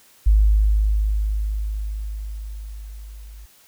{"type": "tone with level ramp", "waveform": "sine", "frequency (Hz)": 52.2, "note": "G#1", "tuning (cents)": 10, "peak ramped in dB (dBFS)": [-10, -37], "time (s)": [0.26, 3.46], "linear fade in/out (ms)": 10, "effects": ["white hiss -53 dBFS RMS until 3.67 s"]}